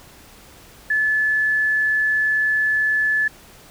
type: tone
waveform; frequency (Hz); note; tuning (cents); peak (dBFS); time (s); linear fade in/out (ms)
sine; 1729; A6; -31; -16; 0.9-3.28; 5
effects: pink hiss -46 dBFS RMS until 3.7 s